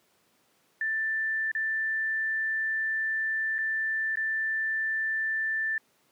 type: tone with dropouts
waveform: sine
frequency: 1770 Hz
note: A6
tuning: 10 cents sharp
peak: -26 dBFS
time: 0.81-5.78 s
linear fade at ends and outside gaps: 2 ms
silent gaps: 1.516-1.55 / 3.583-3.587 / 4.156-4.171 s
effects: pink hiss -67 dBFS RMS until 6.11 s + high-pass 200 Hz 12 dB/octave